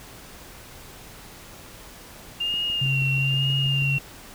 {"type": "tone with vibrato", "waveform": "sine", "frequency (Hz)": 2794, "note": "F7", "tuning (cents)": 0, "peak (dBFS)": -23, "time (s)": [2.4, 3.99], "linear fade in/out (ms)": 10, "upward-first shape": "sine", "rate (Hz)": 1.1, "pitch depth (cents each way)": 39}
{"type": "click train", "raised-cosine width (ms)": 3, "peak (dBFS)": -29, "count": 10, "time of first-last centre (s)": [2.54, 3.982], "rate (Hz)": 6.24}
{"type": "tone with pitch glide", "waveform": "sine", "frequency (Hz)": [134.3, 137.6], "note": ["C3", "C#3"], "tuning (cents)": [46, -12], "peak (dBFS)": -22, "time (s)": [2.81, 3.98], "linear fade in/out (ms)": 10, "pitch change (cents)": 42, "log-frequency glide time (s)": [3.08, 3.8]}
{"effects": ["pink hiss -44 dBFS RMS until 4.34 s"]}